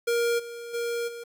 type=tone with level steps; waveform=square; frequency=470.6 Hz; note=A#4; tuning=16 cents sharp; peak=-23 / -37 / -28 / -37 dBFS; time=0.07-1.24 s; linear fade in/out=10 ms; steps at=0.38 / 0.73 / 1.07 s; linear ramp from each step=20 ms; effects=9-bit